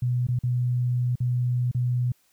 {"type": "tone with dropouts", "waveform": "sine", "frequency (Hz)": 123.47, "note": "B2", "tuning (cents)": 0, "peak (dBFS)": -21, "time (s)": [0.02, 2.12], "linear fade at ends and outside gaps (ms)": 5, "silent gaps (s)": [[0.269, 0.285], [0.39, 0.435], [1.156, 1.203], [1.714, 1.747]], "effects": ["white hiss -65 dBFS RMS until 2.32 s"]}